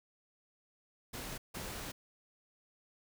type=noise bursts at uneven times; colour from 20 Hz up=pink; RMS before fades=-43 dBFS; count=2; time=1.13-1.38 / 1.54-1.92 s; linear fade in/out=10 ms; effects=none